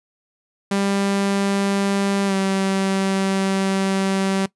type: tone with pitch glide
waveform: sawtooth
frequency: 198.1 to 193.13 Hz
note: G3 to G3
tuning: +18 to -26 cents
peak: -14 dBFS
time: 0.71-4.46 s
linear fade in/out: 5 ms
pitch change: -44 cents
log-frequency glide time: 2.26-2.33 s
effects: noise-tail reverb RT60 0.1 s tail -20 dB re dry + resampled to 24000 Hz